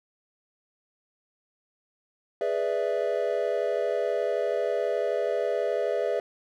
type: chord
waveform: triangle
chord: E dominant seventh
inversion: first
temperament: equal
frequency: 415.3 / 493.9 / 587.3 / 659.3 Hz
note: G#4 / B4 / D5 / E5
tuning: 0 / 0 / 0 / 0 cents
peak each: -28 dBFS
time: 2.41-6.2 s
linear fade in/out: 2 ms
effects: none